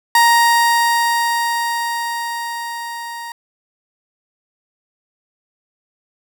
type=tone with level ramp; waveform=30% pulse; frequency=936 Hz; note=A#5; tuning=7 cents sharp; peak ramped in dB=-6 to -25 dBFS; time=0.15-3.32 s; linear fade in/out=2 ms; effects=none